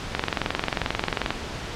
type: click train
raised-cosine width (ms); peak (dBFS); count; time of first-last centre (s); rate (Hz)
0.3; -6; 27; 0.15-1.306; 22.5
effects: pink hiss -33 dBFS RMS until 1.75 s + low-pass 5000 Hz 12 dB/octave